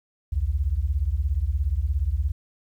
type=beating tone pair; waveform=sine; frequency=61.74 / 78.74 Hz; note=B1 / D#2; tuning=0 / +21 cents; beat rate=17 Hz; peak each=-24 dBFS; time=0.32-2.32 s; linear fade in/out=10 ms; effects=10-bit